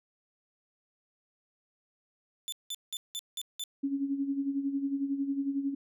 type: tone bursts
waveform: sawtooth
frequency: 3520 Hz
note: A7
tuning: in tune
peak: -31 dBFS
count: 6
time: 2.48-3.638 s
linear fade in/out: 0 ms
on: 43 ms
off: 180 ms
type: tone with tremolo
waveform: sine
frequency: 277.2 Hz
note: C#4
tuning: in tune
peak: -26 dBFS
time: 3.83-5.75 s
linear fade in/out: 10 ms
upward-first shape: sine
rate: 11 Hz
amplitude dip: 65%
effects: none